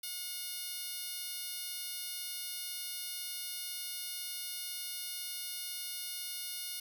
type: tone with high-pass filter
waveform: 10% pulse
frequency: 722 Hz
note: F#5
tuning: 43 cents flat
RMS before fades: -41 dBFS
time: 0.03-6.8 s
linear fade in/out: 5 ms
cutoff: 5100 Hz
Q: 0.65
effects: none